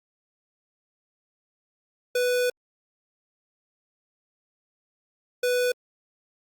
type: tone pair in turn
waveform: square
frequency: 494.8 / 494.8 Hz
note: B4 / B4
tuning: +3 / +3 cents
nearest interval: unison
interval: 0 cents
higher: neither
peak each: -22 dBFS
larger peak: neither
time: 2.15-2.5 / 5.43-5.72 s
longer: first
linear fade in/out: 5 ms
effects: Opus 48 kbps